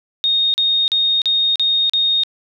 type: tone bursts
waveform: sine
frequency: 3707 Hz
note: A#7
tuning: 10 cents flat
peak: -13 dBFS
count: 6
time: 0.24-2.235 s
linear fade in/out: 0 ms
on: 300 ms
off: 39 ms
effects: none